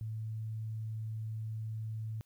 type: tone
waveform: sine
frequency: 110.1 Hz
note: A2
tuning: 2 cents sharp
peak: -36 dBFS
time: 0.01-2.21 s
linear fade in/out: 0 ms
effects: white hiss -74 dBFS RMS until 2.25 s